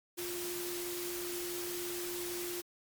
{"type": "tone in noise", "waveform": "sine", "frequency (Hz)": 352, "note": "F4", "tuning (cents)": 14, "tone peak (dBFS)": -39, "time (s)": [0.17, 2.62], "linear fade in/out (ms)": 20, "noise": "white", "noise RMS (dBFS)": -41, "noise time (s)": [0.17, 2.62], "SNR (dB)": -1, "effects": ["MP3 96 kbps"]}